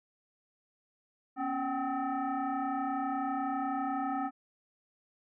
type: tone with frequency modulation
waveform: sine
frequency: 243 Hz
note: B3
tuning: 28 cents flat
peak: -30 dBFS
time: 1.36-4.31 s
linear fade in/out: 50 ms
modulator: 518 Hz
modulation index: 2
effects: none